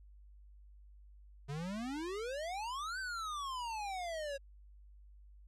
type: exponential two-way sweep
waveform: square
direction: up then down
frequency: 135.4 to 1568 to 543 Hz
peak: -39 dBFS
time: 1.48-4.38 s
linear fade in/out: 20 ms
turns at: 2.99 s
effects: added 50 Hz sine -55 dBFS peak until 5.47 s + low-pass 8000 Hz 12 dB/octave